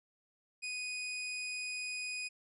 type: tone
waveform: sawtooth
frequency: 2486 Hz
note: D#7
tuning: 2 cents flat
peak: -34 dBFS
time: 0.62-2.29 s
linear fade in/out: 20 ms
effects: resampled to 24000 Hz